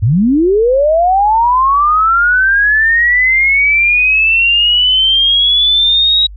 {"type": "linear sweep", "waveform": "sine", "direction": "up", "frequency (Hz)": [91.6, 3838], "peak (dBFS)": -7, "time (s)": [0.02, 6.27], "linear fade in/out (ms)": 10, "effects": ["added 50 Hz sine -28 dBFS peak until 6.36 s"]}